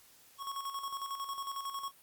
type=tone with tremolo; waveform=square; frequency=1101 Hz; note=C#6; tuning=12 cents flat; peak=-36 dBFS; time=0.38-1.92 s; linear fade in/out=50 ms; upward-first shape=square; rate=11 Hz; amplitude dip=55%; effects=white hiss -61 dBFS RMS until 2.02 s + Opus 48 kbps